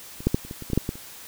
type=clicks; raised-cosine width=3 ms; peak=-24 / -6 / -7 / -27 / -21 / -23 / -21 / -10 / -6 / -13 / -28 dBFS; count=11; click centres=0.205 / 0.27 / 0.345 / 0.45 / 0.511 / 0.623 / 0.701 / 0.733 / 0.776 / 0.891 / 0.955 s; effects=white hiss -43 dBFS RMS until 1.27 s